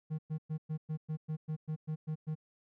triangle tone bursts, 155.7 Hz, D#3, 2 cents sharp, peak -31 dBFS, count 12, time 0.1-2.354 s, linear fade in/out 20 ms, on 87 ms, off 110 ms, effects none

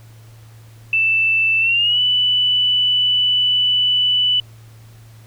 sine tone with pitch glide, 2653 to 2978 Hz, E7 to F#7, +10 to +11 cents, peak -13 dBFS, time 0.93-4.4 s, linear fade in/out 2 ms, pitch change +201 cents, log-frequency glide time 1.6-2 s, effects added 112 Hz sine -40 dBFS peak until 5.26 s + pink hiss -51 dBFS RMS until 5.26 s

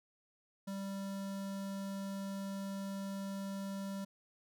square tone with notch filter, 196 Hz, G3, in tune, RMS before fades -41 dBFS, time 0.67-4.05 s, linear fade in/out 10 ms, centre 2300 Hz, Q 1.8, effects none

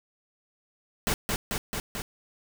pink noise with echo, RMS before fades -26 dBFS, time 1.07-1.14 s, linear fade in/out 0 ms, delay 220 ms, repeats 4, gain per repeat -2 dB, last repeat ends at 2.02 s, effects none

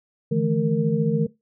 sine tone cluster, 150.4 / 164.7 / 216.7 / 462.2 Hz, D3 / E3 / A3 / A#4, +42 / -1 / -26 / -15 cents, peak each -24 dBFS, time 0.31-1.27 s, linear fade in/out 10 ms, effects noise-tail reverb RT60 0.2 s tail -19 dB re dry

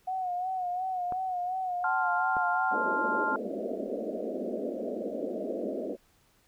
sine tone with vibrato, 733 Hz, F#5, 16 cents flat, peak -29 dBFS, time 0.07-2.75 s, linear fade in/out 10 ms, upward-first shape sine, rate 2.8 Hz, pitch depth 56 cents each way
clicks, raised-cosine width 1 ms, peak -24 / -22 dBFS, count 2, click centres 1.123 / 2.368 s
sine chord, F major, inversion first, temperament just, 873.1 / 1047.7 / 1396.9 Hz, A5 / C6 / F6, -14 / +2 / 0 cents, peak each -31 / -34 / -29 dBFS, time 1.84-3.36 s, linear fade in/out 2 ms
white band-pass noise, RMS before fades -34 dBFS, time 2.7-5.97 s, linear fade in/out 50 ms, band 200 to 650 Hz, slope 96 dB/octave
effects pink hiss -66 dBFS RMS until 6.47 s

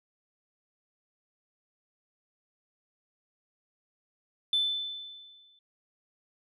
sine tone with exponential decay, 3520 Hz, A7, in tune, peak -21 dBFS, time 4.53-5.59 s, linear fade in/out 2 ms, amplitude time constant 230 ms, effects tanh soft clip ceiling -19 dBFS

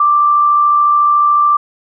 sine tone with amplitude modulation, 1177 Hz, D6, 3 cents sharp, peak -6 dBFS, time 0-1.57 s, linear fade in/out 5 ms, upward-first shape sine, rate 73.9 Hz, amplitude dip 30%, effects none

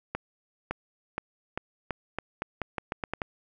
accelerating click train, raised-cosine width 0.5 ms, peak -15 dBFS, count 13, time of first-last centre 0.15-3.218 s, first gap 560 ms, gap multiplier 0.84, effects none

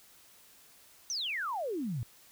sine exponential sweep, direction down, 6272 to 107.2 Hz, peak -32 dBFS, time 1.1-2.03 s, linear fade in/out 0 ms, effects white hiss -59 dBFS RMS until 2.31 s

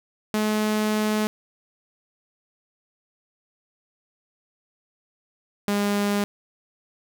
sawtooth tone pair in turn, 213.7 / 203.7 Hz, G#3 / G#3, +50 / -33 cents, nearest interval minor second, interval 83 cents, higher first, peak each -17 dBFS, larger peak neither, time 0.34-1.27 / 5.68-6.24 s, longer first, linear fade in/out 0 ms, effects none

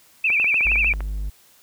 sine tone with vibrato, 2489 Hz, D#7, in tune, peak -16 dBFS, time 0.24-0.93 s, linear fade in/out 5 ms, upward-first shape triangle, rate 13 Hz, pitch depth 160 cents each way
clicks, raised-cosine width 0.5 ms, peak -18 dBFS, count 11, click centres 0.302 / 0.399 / 0.444 / 0.543 / 0.609 / 0.669 / 0.717 / 0.758 / 0.845 / 0.937 / 1.006 s
triangle tone, 50.8 Hz, G#1, 38 cents flat, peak -22 dBFS, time 0.65-1.3 s, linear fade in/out 10 ms
effects white hiss -54 dBFS RMS until 1.62 s

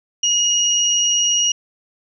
sine tone pair together, 2877 / 5754 Hz, F#7 / F#8, -49 / -49 cents, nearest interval octave, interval 1200 cents, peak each -17 dBFS, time 0.23-1.52 s, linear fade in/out 5 ms, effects none

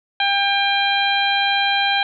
harmonic tone, 798 Hz, G5, 31 cents sharp, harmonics 1 / 2 / 3 / 4 / 5, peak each -20 / -22 / -23 / -22 / -25 dBFS, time 0.2-2.03 s, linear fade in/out 2 ms, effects none

